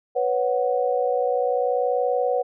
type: chord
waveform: sine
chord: B suspended second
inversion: none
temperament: equal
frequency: 493.9 / 554.4 / 740 Hz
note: B4 / C#5 / F#5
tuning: 0 / 0 / 0 cents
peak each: -22 / -25 / -25 dBFS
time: 0.15-2.43 s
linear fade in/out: 20 ms
effects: none